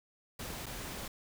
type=noise with dropouts; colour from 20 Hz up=pink; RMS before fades=-42 dBFS; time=0.39-1.08 s; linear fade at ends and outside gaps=5 ms; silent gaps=0.659-0.664 s; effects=none